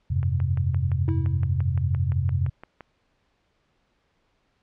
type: chord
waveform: sine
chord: F suspended second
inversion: none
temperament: equal with one note detuned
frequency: 87.31 / 99.31 / 130.81 Hz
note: F2 / G2 / C3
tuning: 0 / +23 / 0 cents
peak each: -24 / -27 / -25 dBFS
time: 0.1-2.5 s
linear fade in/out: 10 ms
type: click train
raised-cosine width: 0.5 ms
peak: -25 dBFS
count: 16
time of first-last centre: 0.23-2.807 s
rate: 5.82 Hz
type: tone with exponential decay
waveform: triangle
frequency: 324.5 Hz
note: E4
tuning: 27 cents flat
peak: -24 dBFS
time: 1.08-1.64 s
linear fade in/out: 0 ms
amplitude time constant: 120 ms
effects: pink hiss -69 dBFS RMS until 4.62 s + low-pass 4000 Hz 12 dB/octave